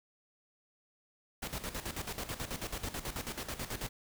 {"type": "noise with tremolo", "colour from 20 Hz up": "pink", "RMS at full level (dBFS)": -38, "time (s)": [1.42, 3.89], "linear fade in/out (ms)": 10, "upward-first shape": "square", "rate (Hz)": 9.2, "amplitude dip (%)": 70, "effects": []}